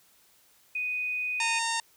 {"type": "tone", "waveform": "sine", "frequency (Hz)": 2489, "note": "D#7", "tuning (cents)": 0, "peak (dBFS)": -28, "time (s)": [0.75, 1.59], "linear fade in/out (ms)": 5}
{"type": "harmonic tone", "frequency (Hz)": 917, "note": "A#5", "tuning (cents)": -29, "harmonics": [1, 2, 3, 4, 5, 6, 7, 8, 9, 10], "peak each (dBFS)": [-31, -34, -36, -37, -38, -39, -39, -40, -41, -41], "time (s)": [1.4, 1.8], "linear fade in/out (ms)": 2}
{"effects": ["white hiss -62 dBFS RMS until 1.96 s"]}